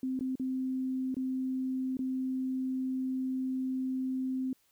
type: tone with dropouts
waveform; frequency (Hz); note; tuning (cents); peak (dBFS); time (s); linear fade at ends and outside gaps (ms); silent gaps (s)
sine; 260; C4; -11; -30; 0.03-4.53; 2; 0.192-0.208 / 0.355-0.397 / 1.144-1.167 / 1.97-1.991
effects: white hiss -70 dBFS RMS until 4.71 s